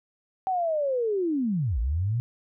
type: linear two-way sweep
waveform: sine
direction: down then up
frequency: 770 to 52.3 to 123.7 Hz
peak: -23 dBFS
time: 0.47-2.2 s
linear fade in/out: 0 ms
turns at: 1.79 s
effects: none